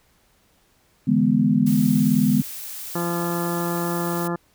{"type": "chord", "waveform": "sine", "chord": "E dominant seventh", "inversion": "third", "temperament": "equal", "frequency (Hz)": [146.83, 164.81, 207.7, 246.9], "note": ["D3", "E3", "G#3", "B3"], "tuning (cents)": [0, 0, 0, 0], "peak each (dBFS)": [-24, -24, -19, -19], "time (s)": [1.07, 2.42], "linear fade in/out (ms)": 10}
{"type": "noise", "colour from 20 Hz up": "blue", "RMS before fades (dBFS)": -34, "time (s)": [1.66, 4.28], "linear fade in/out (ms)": 10}
{"type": "harmonic tone", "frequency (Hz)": 172, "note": "F3", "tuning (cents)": -26, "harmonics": [1, 2, 3, 4, 5, 6, 7, 8, 10], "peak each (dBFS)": [-26, -27, -33, -35, -34, -36, -34, -37, -39], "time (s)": [2.95, 4.36], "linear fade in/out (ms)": 5}
{"effects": ["pink hiss -61 dBFS RMS until 4.54 s"]}